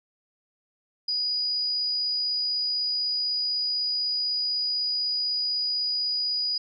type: tone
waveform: sine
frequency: 4918 Hz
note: D#8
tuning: 21 cents flat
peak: -24 dBFS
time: 1.08-6.58 s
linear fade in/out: 5 ms
effects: none